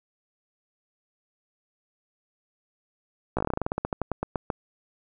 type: slowing click train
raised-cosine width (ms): 1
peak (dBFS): -12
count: 20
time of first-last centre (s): 3.37-4.502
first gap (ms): 16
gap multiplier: 1.13
effects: none